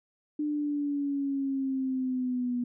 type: linear sweep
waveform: sine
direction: down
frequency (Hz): 300 to 242.7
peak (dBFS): -27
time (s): 0.39-2.64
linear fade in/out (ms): 5
effects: none